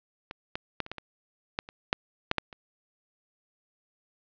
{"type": "clicks", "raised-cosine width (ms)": 0.3, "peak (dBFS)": [-22, -16, -13, -26, -19, -22, -12, -28, -7, -7, -9, -28], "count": 12, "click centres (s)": [0.311, 0.555, 0.803, 0.864, 0.916, 0.983, 1.589, 1.689, 1.929, 2.314, 2.383, 2.528], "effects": ["resampled to 11025 Hz", "8-bit"]}